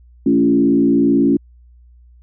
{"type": "tone with frequency modulation", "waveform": "sine", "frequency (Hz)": 279.5, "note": "C#4", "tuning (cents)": 14, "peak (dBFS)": -10, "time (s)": [0.26, 1.37], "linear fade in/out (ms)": 5, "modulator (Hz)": 58.2, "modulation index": 1.1, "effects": ["added 60 Hz sine -43 dBFS peak until 2.22 s"]}